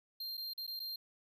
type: tone with dropouts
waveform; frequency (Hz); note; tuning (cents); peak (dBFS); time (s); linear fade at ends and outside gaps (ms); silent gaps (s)
square; 4186; C8; 0; -40; 0.2-0.96; 5; 0.371-0.376 / 0.535-0.577 / 0.667-0.676 / 0.794-0.8
effects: none